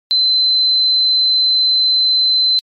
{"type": "tone", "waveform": "sine", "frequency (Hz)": 4062, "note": "B7", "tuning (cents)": 48, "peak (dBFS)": -10, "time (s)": [0.11, 2.59], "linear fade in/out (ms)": 0, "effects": ["MP3 64 kbps"]}